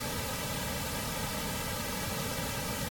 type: noise with comb filter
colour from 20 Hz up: pink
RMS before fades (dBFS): -35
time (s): 0-2.89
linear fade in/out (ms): 10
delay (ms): 2.8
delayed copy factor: -1
effects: AAC 64 kbps